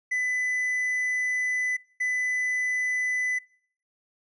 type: tone pair in turn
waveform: triangle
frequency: 2001 / 2001 Hz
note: B6 / B6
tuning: +22 / +22 cents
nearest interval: unison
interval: 0 cents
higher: neither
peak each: -22 dBFS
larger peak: neither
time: 0.11-1.77 / 2-3.39 s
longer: first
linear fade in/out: 10 ms
effects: noise-tail reverb RT60 0.6 s tail -25 dB re dry + resampled to 24000 Hz